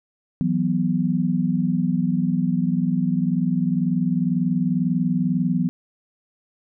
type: chord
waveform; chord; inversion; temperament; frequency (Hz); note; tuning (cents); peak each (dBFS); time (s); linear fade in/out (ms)
sine; E suspended second; none; equal; 164.81 / 185 / 246.9; E3 / F#3 / B3; 0 / 0 / 0; -23 / -22 / -23; 0.41-5.69; 0
effects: none